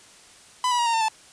45% pulse tone with pitch steps, 1000 / 974.3 / 949.3 / 925 / 901.3 / 878.1 Hz, B5 / B5 / A#5 / A#5 / A5 / A5, +21 / -24 / +31 / -14 / +41 / -4 cents, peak -20 dBFS, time 0.64-1.084 s, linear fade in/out 2 ms, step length 74 ms, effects white hiss -50 dBFS RMS until 1.32 s + resampled to 22050 Hz

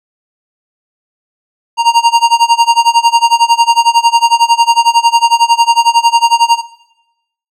square tone with tremolo, 932.3 Hz, A#5, in tune, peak -3 dBFS, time 1.77-6.62 s, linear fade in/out 50 ms, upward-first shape sine, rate 11 Hz, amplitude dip 90%, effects noise-tail reverb RT60 0.9 s tail -18 dB re dry + low-pass 7000 Hz 12 dB/octave

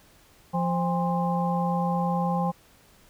harmonic tone with a mistuned harmonic, 174.61 Hz, F3, in tune, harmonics 1 / 3 / 5 / 6, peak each -25 / -32 / -28 / -33 dBFS, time 0.53-2.52 s, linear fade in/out 20 ms, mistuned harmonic 5, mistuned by -130 cents, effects pink hiss -57 dBFS RMS until 3.09 s

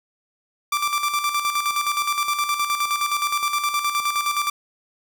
sawtooth tone with tremolo, 1174.7 Hz, D6, in tune, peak -15 dBFS, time 0.72-4.5 s, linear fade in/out 5 ms, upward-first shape square, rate 9.6 Hz, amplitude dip 55%, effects none

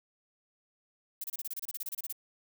violet noise bursts, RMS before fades -37 dBFS, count 16, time 1.21-2.126 s, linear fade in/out 5 ms, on 31 ms, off 28 ms, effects none

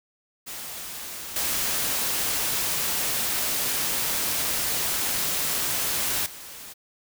white noise with level steps, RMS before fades -36 / -26 / -41 dBFS, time 0.46-6.74 s, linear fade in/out 20 ms, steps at 1.36 / 6.26 s, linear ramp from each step 2 ms, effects none

